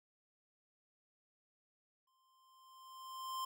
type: tone with exponential growth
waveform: square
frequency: 1046.5 Hz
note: C6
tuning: in tune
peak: -38 dBFS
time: 2.07-3.45 s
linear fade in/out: 5 ms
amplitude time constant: 300 ms
effects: none